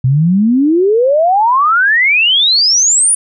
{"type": "exponential sweep", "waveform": "sine", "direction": "up", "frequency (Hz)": [123.47, 9956], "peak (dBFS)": -7, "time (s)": [0.04, 3.15], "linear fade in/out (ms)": 5, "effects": []}